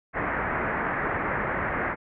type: low-pass noise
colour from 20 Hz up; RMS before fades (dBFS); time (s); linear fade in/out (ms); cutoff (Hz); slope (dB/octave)
white; -28; 0.13-1.96; 50; 2000; 48
effects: none